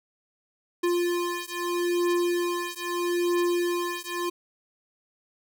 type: beating tone pair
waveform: square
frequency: 349.2 / 349.98 Hz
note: F4 / F4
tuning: 0 / +4 cents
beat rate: 0.78 Hz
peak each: -28 dBFS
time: 0.83-4.3 s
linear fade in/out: 10 ms
effects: none